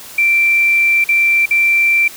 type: tone with dropouts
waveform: sine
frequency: 2349 Hz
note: D7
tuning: in tune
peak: -9 dBFS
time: 0.18-2.08 s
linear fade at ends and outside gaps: 5 ms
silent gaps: 1.042-1.088 / 1.458-1.508 s
effects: white hiss -34 dBFS RMS until 2.16 s